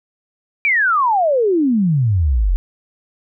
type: exponential sweep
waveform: sine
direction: down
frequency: 2389 to 40.13 Hz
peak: -12 dBFS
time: 0.65-2.56 s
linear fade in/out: 0 ms
effects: none